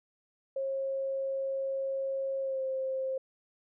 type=tone with pitch glide; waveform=sine; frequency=540 to 528 Hz; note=C#5 to C5; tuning=-45 to +16 cents; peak=-30 dBFS; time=0.56-3.18 s; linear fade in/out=5 ms; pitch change=-39 cents; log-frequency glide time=2.41-2.62 s; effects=none